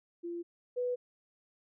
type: tone pair in turn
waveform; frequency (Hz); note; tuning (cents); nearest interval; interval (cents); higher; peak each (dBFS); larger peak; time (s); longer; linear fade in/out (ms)
sine; 343.5 / 493.9; F4 / B4; -29 / 0; tritone; 629; second; -36 / -30; second; 0.23-0.43 / 0.76-0.96; neither; 20
effects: none